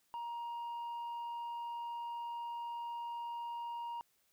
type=tone with tanh clipping; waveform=sine; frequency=942 Hz; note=A#5; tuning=18 cents sharp; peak=-40 dBFS; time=0.14-4.01 s; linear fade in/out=0 ms; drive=3 dB; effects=white hiss -75 dBFS RMS until 4.32 s